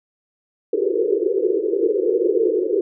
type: band-pass noise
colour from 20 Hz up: white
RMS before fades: -19 dBFS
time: 0.73-2.81 s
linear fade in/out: 5 ms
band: 340 to 480 Hz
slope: 96 dB/octave
effects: none